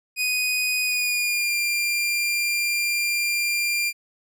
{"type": "tone with pitch glide", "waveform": "sawtooth", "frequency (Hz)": [2489, 2388], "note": ["D#7", "D7"], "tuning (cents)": [0, 28], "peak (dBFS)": -18, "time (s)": [0.16, 3.93], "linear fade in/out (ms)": 50, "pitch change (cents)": -72, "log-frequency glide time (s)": [0.83, 1.55], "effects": []}